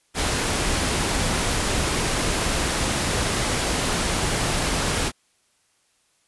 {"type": "noise", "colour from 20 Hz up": "pink", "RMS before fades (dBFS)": -23, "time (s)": [0.14, 5.12], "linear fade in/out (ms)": 50, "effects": ["white hiss -65 dBFS RMS until 6.27 s", "resampled to 24000 Hz"]}